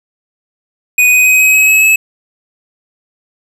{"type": "tone with pitch steps", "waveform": "square", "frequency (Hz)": [2484, 2501, 2519, 2536, 2554, 2572, 2589], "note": ["D#7", "D#7", "D#7", "D#7", "D#7", "E7", "E7"], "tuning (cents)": [-3, 8, 21, 32, 45, -43, -32], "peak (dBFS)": -6, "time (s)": [0.98, 1.96], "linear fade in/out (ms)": 5, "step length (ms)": 140, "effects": []}